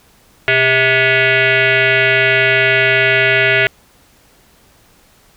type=tone with frequency modulation; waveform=sine; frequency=123.8 Hz; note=B2; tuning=5 cents sharp; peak=-9 dBFS; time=0.48-3.67 s; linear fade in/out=0 ms; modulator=525 Hz; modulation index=5; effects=pink hiss -50 dBFS RMS until 5.36 s